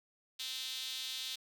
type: tone with high-pass filter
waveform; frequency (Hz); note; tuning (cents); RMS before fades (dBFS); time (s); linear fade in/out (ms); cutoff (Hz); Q
sawtooth; 259.2; C4; -16; -41; 0.39-1.36; 10; 3600; 3.6
effects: none